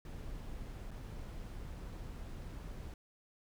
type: noise with dropouts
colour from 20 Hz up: brown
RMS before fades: -45 dBFS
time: 0.05-2.94 s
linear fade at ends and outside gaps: 2 ms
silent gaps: 0.908-0.913 s
effects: none